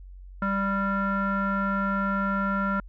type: tone with low-pass filter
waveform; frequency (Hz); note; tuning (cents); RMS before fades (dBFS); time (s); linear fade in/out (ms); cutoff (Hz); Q
square; 196.8; G3; +7; -26; 0.42-2.8; 2; 1400; 6.6
effects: added 46 Hz sine -41 dBFS peak until 2.88 s